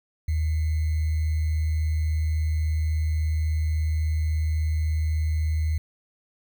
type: tone with sample-and-hold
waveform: sine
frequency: 78.2 Hz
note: D#2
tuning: 9 cents sharp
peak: -21 dBFS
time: 0.28-5.78 s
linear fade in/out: 5 ms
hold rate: 2100 Hz
effects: none